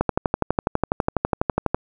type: click train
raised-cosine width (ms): 1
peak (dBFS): -4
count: 22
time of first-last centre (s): 0.01-1.746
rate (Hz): 12.1
effects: none